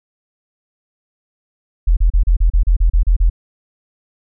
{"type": "tone bursts", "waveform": "sine", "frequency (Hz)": 42.17, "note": "E1", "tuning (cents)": 40, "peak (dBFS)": -8, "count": 11, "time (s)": [1.87, 3.299], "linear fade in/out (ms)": 10, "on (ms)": 99, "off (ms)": 34, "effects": []}